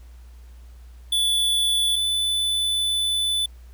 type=tone pair in turn; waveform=square; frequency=3458 / 3494 Hz; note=A7 / A7; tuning=-31 / -13 cents; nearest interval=unison; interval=18 cents; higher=second; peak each=-19 / -21 dBFS; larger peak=first; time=1.12-1.96 / 1.96-3.46 s; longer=second; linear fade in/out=5 ms; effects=added 60 Hz sine -41 dBFS peak until 3.73 s + pink hiss -59 dBFS RMS until 3.73 s